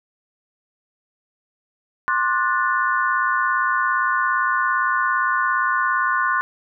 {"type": "chord", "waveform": "sine", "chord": "D dominant seventh", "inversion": "third", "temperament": "just", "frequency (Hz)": [1057.2, 1174.7, 1468.3, 1762], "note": ["C6", "D6", "F#6", "A6"], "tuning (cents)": [18, 0, -14, 2], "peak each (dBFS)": [-21, -26, -21, -26], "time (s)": [2.08, 6.41], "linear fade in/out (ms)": 0, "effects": []}